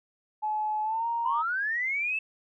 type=tone with pitch glide; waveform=sine; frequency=855 to 932.4 Hz; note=A5 to A#5; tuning=-50 to 0 cents; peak=-26 dBFS; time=0.42-1.43 s; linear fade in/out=20 ms; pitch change=+150 cents; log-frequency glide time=0.83-1.07 s
type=linear sweep; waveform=sine; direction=up; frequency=978 to 2656 Hz; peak=-26 dBFS; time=1.25-2.19 s; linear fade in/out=5 ms
effects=tanh soft clip ceiling -16 dBFS